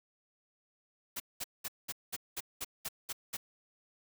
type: noise bursts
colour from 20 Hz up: white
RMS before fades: -38 dBFS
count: 10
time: 1.16-3.37 s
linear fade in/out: 10 ms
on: 41 ms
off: 200 ms
effects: none